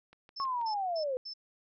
click train, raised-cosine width 0.3 ms, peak -39 dBFS, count 4, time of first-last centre 0.13-0.614 s, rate 6.2 Hz
sine tone bursts, 5274 Hz, E8, in tune, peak -39 dBFS, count 4, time 0.36-1.338 s, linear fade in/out 10 ms, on 87 ms, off 210 ms
sine linear sweep, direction down, 1108.7 to 493.9 Hz, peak -30 dBFS, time 0.4-1.17 s, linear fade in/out 0 ms
effects none

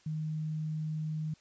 sine tone, 155.56 Hz, D#3, in tune, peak -32 dBFS, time 0.06-1.34 s, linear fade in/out 5 ms, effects white hiss -64 dBFS RMS until 1.4 s + resampled to 16000 Hz

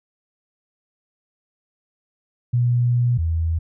sine tone pair in turn, 121.5 / 81.94 Hz, B2 / E2, -28 / -10 cents, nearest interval perfect fifth, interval 682 cents, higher first, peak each -15 / -18 dBFS, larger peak first, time 2.53-3.18 / 3.18-3.59 s, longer first, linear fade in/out 10 ms, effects none

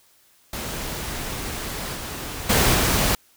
pink noise with level steps, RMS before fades -30 / -32 / -18 / -20 dBFS, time 0.53-3.15 s, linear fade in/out 2 ms, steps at 1.95 / 2.49 / 2.74 s, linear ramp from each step 10 ms, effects white hiss -58 dBFS RMS until 3.36 s

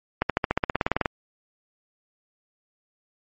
accelerating click train, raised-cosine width 0.5 ms, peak -6 dBFS, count 15, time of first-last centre 0.22-1.058 s, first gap 77 ms, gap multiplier 0.96, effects MP3 32 kbps

